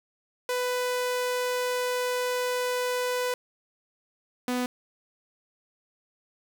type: tone pair in turn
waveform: sawtooth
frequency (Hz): 497.4 / 248.7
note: B4 / B3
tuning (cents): +12 / +12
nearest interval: octave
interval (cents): 1200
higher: first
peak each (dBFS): -22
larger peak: neither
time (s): 0.49-3.34 / 4.48-4.66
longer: first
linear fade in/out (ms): 2
effects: 9-bit